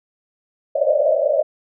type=band-pass noise; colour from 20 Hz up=white; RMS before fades=-17 dBFS; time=0.75-1.43 s; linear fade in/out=10 ms; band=540 to 630 Hz; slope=96 dB/octave; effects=none